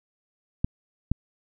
clicks, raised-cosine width 5 ms, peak -10 dBFS, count 2, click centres 0.645 / 1.116 s, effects none

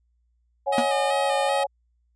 sine chord, C# suspended fourth, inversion none, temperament equal, 554.4 / 740 / 830.6 Hz, C#5 / F#5 / G#5, 0 / 0 / 0 cents, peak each -24 / -29 / -25 dBFS, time 0.66-1.67 s, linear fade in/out 20 ms
10% pulse tone with vibrato, 621 Hz, D#5, 3 cents flat, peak -19 dBFS, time 0.72-1.64 s, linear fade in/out 10 ms, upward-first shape square, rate 2.6 Hz, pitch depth 33 cents each way
45% pulse tone with exponential decay, 240.3 Hz, B3, 47 cents flat, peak -19 dBFS, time 0.78-0.89 s, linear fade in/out 2 ms, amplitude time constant 22 ms
effects added 59 Hz sine -64 dBFS peak until 2.15 s + resampled to 22050 Hz

